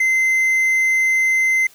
triangle tone, 2068 Hz, C7, 21 cents flat, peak -12 dBFS, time 0-1.67 s, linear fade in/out 5 ms, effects white hiss -49 dBFS RMS until 1.74 s

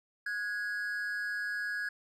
triangle tone pair together, 1458.2 / 1661.2 Hz, F#6 / G#6, -26 / 0 cents, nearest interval major second, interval 226 cents, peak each -37 / -32 dBFS, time 0.26-1.89 s, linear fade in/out 5 ms, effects none

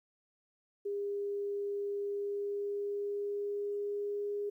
sine tone with pitch glide, 404.4 to 409.6 Hz, G#4 to G#4, -46 to -24 cents, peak -33 dBFS, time 0.85-4.5 s, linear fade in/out 10 ms, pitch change +22 cents, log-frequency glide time 2.03-4.29 s, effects 12-bit

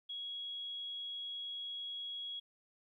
sine tone, 3323 Hz, G#7, in tune, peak -40 dBFS, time 0.09-2.4 s, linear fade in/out 10 ms, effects 13-bit

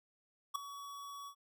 square tone with ADSR envelope, 1129 Hz, C#6, 31 cents sharp, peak -31 dBFS, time 0.54-1.35 s, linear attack 16 ms, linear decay 4 ms, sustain -15 dB, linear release 79 ms, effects none

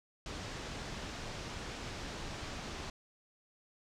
pink low-pass noise, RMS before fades -43 dBFS, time 0.26-2.9 s, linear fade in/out 2 ms, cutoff 6600 Hz, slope 24 dB/octave, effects none

